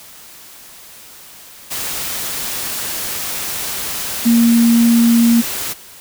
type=tone in noise; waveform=sine; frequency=233.1 Hz; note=A#3; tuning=in tune; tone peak=-8 dBFS; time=4.25-5.42 s; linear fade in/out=20 ms; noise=white; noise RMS=-23 dBFS; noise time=1.7-5.74 s; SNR=+12 dB; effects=white hiss -39 dBFS RMS until 6 s